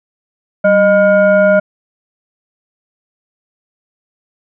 sine tone with frequency modulation, 615 Hz, D#5, 20 cents flat, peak -6 dBFS, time 0.64-1.6 s, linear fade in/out 10 ms, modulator 808 Hz, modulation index 0.73, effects none

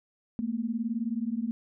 sine beating tone pair, 220 / 239 Hz, A3 / A#3, 0 / +43 cents, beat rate 19 Hz, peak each -31 dBFS, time 0.39-1.51 s, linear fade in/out 0 ms, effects none

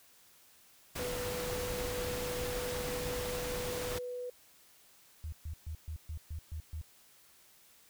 pink noise, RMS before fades -39 dBFS, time 0.95-3.99 s, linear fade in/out 10 ms
sine tone, 493.9 Hz, B4, in tune, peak -37 dBFS, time 0.99-4.3 s, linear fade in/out 5 ms
sine tone bursts, 78.5 Hz, D#2, 16 cents sharp, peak -37 dBFS, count 8, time 5.24-6.814 s, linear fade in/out 0 ms, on 83 ms, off 130 ms
effects white hiss -62 dBFS RMS until 7.89 s

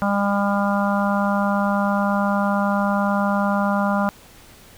harmonic tone, 201 Hz, G3, 44 cents sharp, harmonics 1 / 3 / 4 / 5 / 6 / 7, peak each -20 / -25 / -26 / -27 / -28 / -28 dBFS, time 0.02-4.09 s, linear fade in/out 0 ms, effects pink hiss -47 dBFS RMS until 4.77 s

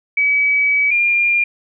sine tone pair in turn, 2281 / 2402 Hz, C#7 / D7, +49 / +38 cents, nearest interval minor second, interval 89 cents, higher second, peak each -12 dBFS, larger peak neither, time 0.17-0.91 / 0.91-1.44 s, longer first, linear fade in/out 5 ms, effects none

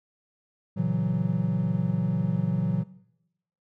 triangle chord, F# dominant seventh, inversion first, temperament equal, 116.54 / 138.59 / 164.81 / 185 Hz, A#2 / C#3 / E3 / F#3, 0 / 0 / 0 / 0 cents, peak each -29 / -29 / -26 / -25 dBFS, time 0.76-2.84 s, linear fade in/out 20 ms, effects noise-tail reverb RT60 0.8 s tail -18 dB re dry

